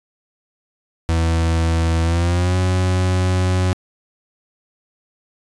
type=tone with pitch glide; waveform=40% pulse; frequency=82.41 to 91.97 Hz; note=E2 to F#2; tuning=0 to -10 cents; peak=-14 dBFS; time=1.09-3.73 s; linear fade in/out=0 ms; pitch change=+190 cents; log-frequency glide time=2.02-2.58 s; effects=resampled to 22050 Hz